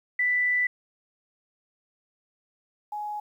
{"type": "tone pair in turn", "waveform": "sine", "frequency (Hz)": [1982, 837.7], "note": ["B6", "G#5"], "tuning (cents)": [6, 15], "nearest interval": "octave + minor third", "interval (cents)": 1491, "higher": "first", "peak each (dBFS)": [-21, -30], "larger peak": "first", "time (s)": [[0.19, 0.67], [2.92, 3.2]], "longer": "first", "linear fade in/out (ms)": 5, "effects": ["10-bit"]}